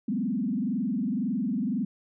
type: tone with frequency modulation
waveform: sine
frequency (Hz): 226.5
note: A#3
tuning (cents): -50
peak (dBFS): -25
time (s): 0.08-1.85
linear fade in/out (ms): 5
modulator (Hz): 21.9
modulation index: 1.8
effects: none